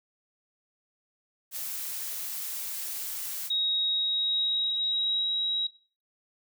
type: noise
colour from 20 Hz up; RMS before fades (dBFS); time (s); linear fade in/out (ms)
blue; -35; 1.51-3.51; 50
type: tone with pitch glide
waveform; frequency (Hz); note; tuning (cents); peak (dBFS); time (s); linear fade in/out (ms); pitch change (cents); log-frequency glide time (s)
sine; 3785 to 3842; A#7 to B7; +26 to -48; -25; 3.5-5.67; 5; +26; 3.87-5.28
effects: noise-tail reverb RT60 0.4 s tail -18 dB re dry